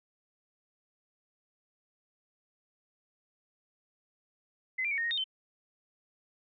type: tone with pitch steps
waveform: sine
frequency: 2042 / 2369 / 2233 / 1848 / 1867 / 3687 / 3078 Hz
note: C7 / D7 / C#7 / A#6 / A#6 / A#7 / G7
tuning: -43 / +14 / +12 / -16 / +2 / -20 / -32 cents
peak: -29 dBFS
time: 4.78-5.242 s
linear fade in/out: 10 ms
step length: 66 ms
effects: none